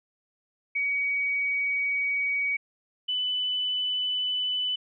sine tone pair in turn, 2258 / 2996 Hz, C#7 / F#7, +31 / +21 cents, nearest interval perfect fourth, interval 490 cents, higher second, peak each -24 / -25 dBFS, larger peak first, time 0.75-2.57 / 3.08-4.76 s, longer first, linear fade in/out 10 ms, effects none

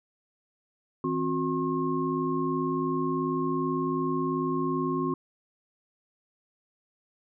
sine tone cluster, 161.2 / 263.9 / 362.1 / 1075 Hz, E3 / C4 / F#4 / C6, -38 / +15 / -37 / +47 cents, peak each -34 / -29 / -30 / -32 dBFS, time 1.04-5.14 s, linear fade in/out 2 ms, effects none

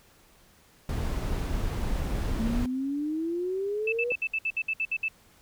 brown noise, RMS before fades -29 dBFS, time 0.89-2.66 s, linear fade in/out 2 ms
sine exponential sweep, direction up, 220 to 494 Hz, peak -27 dBFS, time 2.39-4.12 s, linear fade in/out 0 ms
sine tone bursts, 2634 Hz, E7, 2 cents flat, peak -25 dBFS, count 11, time 3.87-5.084 s, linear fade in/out 5 ms, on 54 ms, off 62 ms
effects pink hiss -59 dBFS RMS until 5.41 s

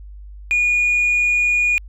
sine tone, 2444 Hz, D#7, 32 cents flat, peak -12 dBFS, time 0.51-1.78 s, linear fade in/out 0 ms, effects tanh soft clip ceiling -12 dBFS + added 50 Hz sine -34 dBFS peak until 1.88 s

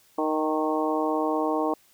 harmonic tone with a mistuned harmonic, 155.56 Hz, D#3, in tune, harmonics 2 / 3 / 4 / 5 / 6 / 7, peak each -27 / -29 / -30 / -31 / -32 / -32 dBFS, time 0.18-1.74 s, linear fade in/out 5 ms, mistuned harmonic 6, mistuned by -29 cents, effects white hiss -60 dBFS RMS until 1.93 s

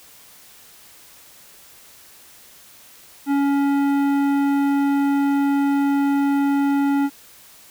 sine tone with tanh clipping, 280.5 Hz, C#4, 21 cents sharp, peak -18 dBFS, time 3.26-7.1 s, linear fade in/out 50 ms, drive 14 dB, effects white hiss -47 dBFS RMS until 7.7 s

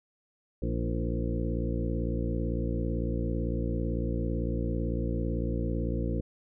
harmonic tone with a mistuned harmonic, 57.9 Hz, A#1, 11 cents flat, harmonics 1 / 2 / 3 / 4 / 5 / 6 / 8 / 9, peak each -31 / -34 / -36 / -37 / -38 / -39 / -40 / -41 dBFS, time 0.62-6.21 s, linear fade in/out 5 ms, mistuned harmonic 5, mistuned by +37 cents, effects none

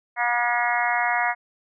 harmonic tone, 240 Hz, B3, 49 cents flat, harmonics 3 / 4 / 5 / 6 / 7 / 8 / 9, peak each -25 / -27 / -31 / -30 / -29 / -27 / -28 dBFS, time 0.16-1.35 s, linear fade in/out 50 ms, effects none

